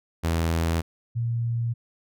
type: tone pair in turn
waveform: sawtooth / sine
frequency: 82.6 / 117.03 Hz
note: E2 / A#2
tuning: +4 / +7 cents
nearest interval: tritone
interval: 603 cents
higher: second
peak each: -18 / -23 dBFS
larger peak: first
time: 0.23-0.82 / 1.15-1.74 s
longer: neither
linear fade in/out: 20 ms
effects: none